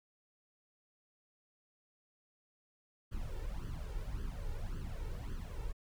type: noise with flanger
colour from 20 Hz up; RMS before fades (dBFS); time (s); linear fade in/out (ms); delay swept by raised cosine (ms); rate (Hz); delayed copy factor
brown; -40; 3.11-5.73; 20; 0.64 to 2.24; 1.8; +0.8
effects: none